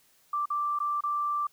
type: tone with dropouts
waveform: sine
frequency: 1174.7 Hz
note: D6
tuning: in tune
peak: -26 dBFS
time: 0.33-1.47 s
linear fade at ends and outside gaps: 5 ms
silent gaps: 0.457-0.502 / 0.789-0.801 / 1.008-1.036 s
effects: white hiss -64 dBFS RMS until 1.52 s